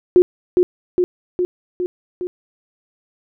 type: tone with echo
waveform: sine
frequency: 359.6 Hz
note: F#4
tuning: 49 cents flat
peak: -6 dBFS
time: 0.16-0.22 s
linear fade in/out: 0 ms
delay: 410 ms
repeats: 5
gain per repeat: -3 dB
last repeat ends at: 2.27 s
effects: none